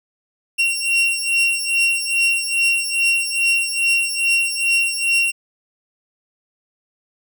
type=beating tone pair; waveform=40% pulse; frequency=2744 / 2746.4 Hz; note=F7 / F7; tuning=-31 / -30 cents; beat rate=2.4 Hz; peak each=-18 dBFS; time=0.58-5.32 s; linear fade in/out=20 ms; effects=none